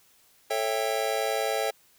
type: chord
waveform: square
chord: A dominant seventh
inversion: none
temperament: just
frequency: 440 / 550 / 660 / 792 Hz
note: A4 / C#5 / E5 / G5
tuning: 0 / -14 / +2 / +18 cents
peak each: -32 dBFS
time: 0.5-1.71 s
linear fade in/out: 10 ms
effects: white hiss -61 dBFS RMS until 1.98 s